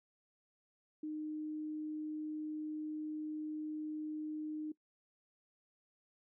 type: tone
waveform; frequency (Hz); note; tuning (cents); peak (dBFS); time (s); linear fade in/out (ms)
sine; 306.9; D#4; -24; -38; 1.03-4.72; 5
effects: noise-tail reverb RT60 0.1 s tail -20 dB re dry